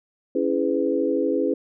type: chord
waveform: sine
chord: C# minor seventh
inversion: none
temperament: equal with one note detuned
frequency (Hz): 277.2 / 329.6 / 415.3 / 501.6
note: C#4 / E4 / G#4 / B4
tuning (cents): 0 / 0 / 0 / +27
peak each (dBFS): -25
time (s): 0.35-1.54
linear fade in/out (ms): 5
effects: none